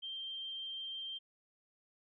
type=tone; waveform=sine; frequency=3157 Hz; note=G7; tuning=12 cents sharp; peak=-40 dBFS; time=0.02-1.19 s; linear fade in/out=20 ms; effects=none